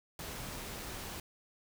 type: noise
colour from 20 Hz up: pink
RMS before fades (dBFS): -43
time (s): 0.19-1.2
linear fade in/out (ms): 2
effects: none